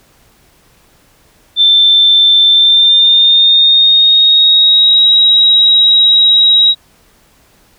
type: tone with pitch glide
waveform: sine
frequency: 3552 to 3829 Hz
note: A7 to A#7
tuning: +16 to +46 cents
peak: -4 dBFS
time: 1.56-6.75 s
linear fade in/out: 50 ms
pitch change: +130 cents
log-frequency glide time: 2.5-5.04 s
effects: pink hiss -49 dBFS RMS until 7.78 s